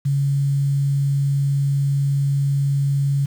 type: tone with quantisation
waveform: sine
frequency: 139.7 Hz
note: C#3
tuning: 14 cents sharp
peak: -16 dBFS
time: 0.05-3.26 s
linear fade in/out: 10 ms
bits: 7
effects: none